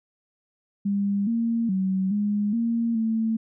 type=tone with pitch steps; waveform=sine; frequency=200.6 / 230.7 / 189.6 / 206.5 / 231.6 / 223.4 Hz; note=G3 / A#3 / F#3 / G#3 / A#3 / A3; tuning=+40 / -18 / +43 / -10 / -11 / +27 cents; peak=-21 dBFS; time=0.85-3.37 s; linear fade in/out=10 ms; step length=420 ms; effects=none